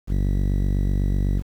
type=tone with low-pass filter; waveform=sawtooth; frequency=48 Hz; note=G1; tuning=36 cents flat; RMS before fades=-21 dBFS; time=0.07-1.43 s; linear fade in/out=50 ms; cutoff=260 Hz; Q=0.89; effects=8-bit